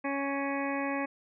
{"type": "harmonic tone", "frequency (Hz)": 277.9, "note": "C#4", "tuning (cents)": 4, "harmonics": [1, 2, 3, 4, 6, 7, 8, 9], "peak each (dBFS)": [-33, -36, -38, -39, -41, -41, -42, -43], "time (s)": [0.04, 1.06], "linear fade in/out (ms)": 10, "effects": []}